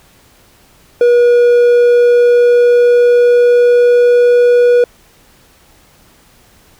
triangle tone with pitch glide, 481.8 to 485.4 Hz, B4 to B4, -43 to -30 cents, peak -3 dBFS, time 1.01-4.84 s, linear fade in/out 2 ms, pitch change +13 cents, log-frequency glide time 1.56-4.42 s, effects pink hiss -47 dBFS RMS until 6.79 s

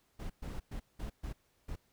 brown noise bursts at uneven times, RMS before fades -40 dBFS, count 6, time 0.19-0.3 / 0.42-0.6 / 0.71-0.8 / 0.99-1.1 / 1.23-1.33 / 1.68-1.76 s, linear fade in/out 10 ms, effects pink hiss -73 dBFS RMS until 1.92 s

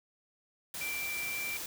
sine tone in noise, 2349 Hz, D7, in tune, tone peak -35 dBFS, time 0.81-1.57 s, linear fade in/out 2 ms, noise white, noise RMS -40 dBFS, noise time 0.74-1.66 s, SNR +2 dB, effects none

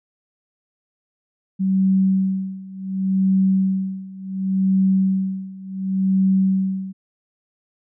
sine tone with tremolo, 190.8 Hz, G3, 47 cents flat, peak -13 dBFS, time 1.59-6.93 s, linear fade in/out 20 ms, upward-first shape sine, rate 0.69 Hz, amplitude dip 90%, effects none

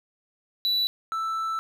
triangle tone pair in turn, 3951 / 1322.7 Hz, B7 / E6, 0 / +5 cents, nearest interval octave + perfect fifth, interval 1895 cents, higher first, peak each -20 / -24 dBFS, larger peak first, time 0.65-0.87 / 1.12-1.59 s, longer second, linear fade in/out 0 ms, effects none

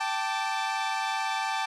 sawtooth chord, G suspended second, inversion none, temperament equal with one note detuned, 777.2 / 880 / 1174.7 Hz, G5 / A5 / D6, -15 / 0 / 0 cents, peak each -28 / -26 / -31 dBFS, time 0-1.66 s, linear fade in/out 10 ms, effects low-pass 6000 Hz 12 dB/octave

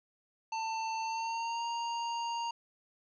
square tone with pitch glide, 893 to 934.2 Hz, A5 to A#5, +25 to +3 cents, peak -34 dBFS, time 0.52-2.51 s, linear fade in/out 5 ms, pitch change +78 cents, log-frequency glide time 1.01-1.64 s, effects resampled to 16000 Hz + 11-bit

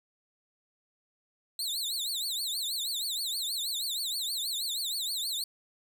sawtooth tone with vibrato, 3985 Hz, B7, 15 cents sharp, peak -28 dBFS, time 1.59-5.44 s, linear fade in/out 2 ms, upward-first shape triangle, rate 6.3 Hz, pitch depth 250 cents each way, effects none

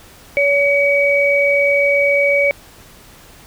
sine tone pair together, 566.8 / 2267 Hz, C#5 / C#7, +38 / +38 cents, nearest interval 2 octaves, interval 2400 cents, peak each -14 dBFS, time 0.37-2.51 s, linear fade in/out 0 ms, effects pink hiss -43 dBFS RMS until 3.46 s

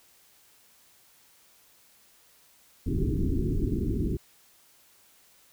pink low-pass noise, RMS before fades -27 dBFS, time 2.86-4.17 s, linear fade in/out 5 ms, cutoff 410 Hz, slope 96 dB/octave, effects white hiss -60 dBFS RMS until 5.52 s

